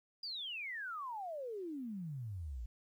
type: exponential sweep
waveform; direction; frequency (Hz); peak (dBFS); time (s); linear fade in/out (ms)
sine; down; 4888 to 54; -40; 0.23-2.66; 5
effects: 12-bit